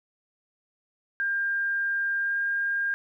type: tone with pitch glide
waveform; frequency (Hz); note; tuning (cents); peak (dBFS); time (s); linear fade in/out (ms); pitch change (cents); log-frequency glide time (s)
sine; 1600 to 1609.3; G6 to G6; +35 to +45; -24; 1.2-2.94; 0; +10; 2.2-2.36
effects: 11-bit

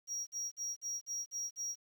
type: tone bursts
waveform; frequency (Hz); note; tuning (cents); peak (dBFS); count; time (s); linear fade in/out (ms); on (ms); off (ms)
triangle; 5680; F8; +28; -35; 7; 0.07-1.758; 50; 200; 48
effects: 11-bit

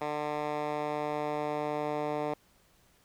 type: tone with band-pass filter sweep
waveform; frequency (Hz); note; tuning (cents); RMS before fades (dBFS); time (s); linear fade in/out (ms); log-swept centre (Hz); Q
10% pulse; 149.3; D3; +29; -33; 0.01-2.34; 5; 910 to 600; 0.78
effects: pink hiss -65 dBFS RMS until 3.04 s

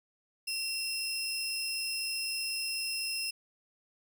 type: tone pair together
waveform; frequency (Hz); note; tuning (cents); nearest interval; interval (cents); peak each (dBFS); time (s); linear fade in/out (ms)
sawtooth; 2716 / 5149; F7 / E8; -49 / -42; major seventh; 1107; -33 / -32; 0.47-3.31; 10
effects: 11-bit

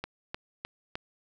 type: click train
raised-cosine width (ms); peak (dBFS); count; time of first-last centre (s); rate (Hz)
0.3; -18; 4; 0.04-0.955; 3.28
effects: none

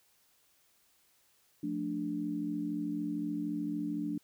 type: chord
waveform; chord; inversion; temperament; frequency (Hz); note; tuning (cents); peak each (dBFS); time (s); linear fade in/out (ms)
sine; D minor; first; just; 176.2 / 220.2 / 293.7; F3 / A3 / D4; +16 / +2 / 0; -40 / -39 / -34; 1.63-4.18; 5
effects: white hiss -69 dBFS RMS until 4.23 s

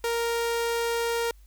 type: tone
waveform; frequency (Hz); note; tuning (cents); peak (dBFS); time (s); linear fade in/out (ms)
sawtooth; 466.2; A#4; 0; -21; 0.04-1.31; 2
effects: added 50 Hz sine -49 dBFS peak until 1.46 s + white hiss -65 dBFS RMS until 1.46 s

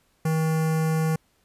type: tone with notch filter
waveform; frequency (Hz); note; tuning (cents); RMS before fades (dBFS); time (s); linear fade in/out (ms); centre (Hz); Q
square; 159.2; D#3; +40; -23; 0.25-1.16; 5; 3600; 1
effects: pink hiss -66 dBFS RMS until 1.44 s + resampled to 32000 Hz

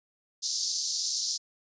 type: band-pass noise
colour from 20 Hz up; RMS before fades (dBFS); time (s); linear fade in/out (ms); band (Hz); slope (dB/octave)
pink; -31; 0.42-1.38; 20; 4400 to 6700; 48
effects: resampled to 16000 Hz

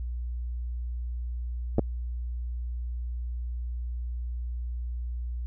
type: clicks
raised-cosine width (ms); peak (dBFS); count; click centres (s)
2; -10; 2; 1.784 / 1.793
effects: added 60 Hz sine -30 dBFS peak until 5.46 s

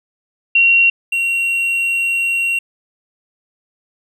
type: tone pair in turn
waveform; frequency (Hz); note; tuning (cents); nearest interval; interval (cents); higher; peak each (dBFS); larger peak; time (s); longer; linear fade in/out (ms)
sine / triangle; 2745 / 2745; F7 / F7; -31 / -31; unison; 0; neither; -8 / -13; first; 0.55-0.9 / 1.12-2.59; second; 5
effects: none

